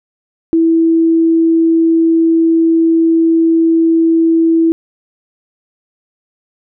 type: tone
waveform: sine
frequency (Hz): 328.3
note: E4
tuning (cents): -7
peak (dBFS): -7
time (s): 0.53-4.72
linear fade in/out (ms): 0
effects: none